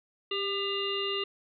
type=harmonic tone with a mistuned harmonic; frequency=400.8 Hz; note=G4; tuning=38 cents sharp; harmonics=1 / 3 / 5 / 7 / 9 / 10; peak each=-33 / -38 / -42 / -32 / -41 / -43 dBFS; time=0.31-1.24 s; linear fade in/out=5 ms; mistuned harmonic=1; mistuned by=-24 cents; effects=none